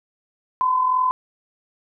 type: tone with amplitude modulation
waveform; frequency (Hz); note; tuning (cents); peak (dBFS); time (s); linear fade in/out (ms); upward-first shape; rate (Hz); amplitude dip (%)
sine; 1018; C6; -48; -14; 0.61-1.11; 0; sine; 42.6; 50
effects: none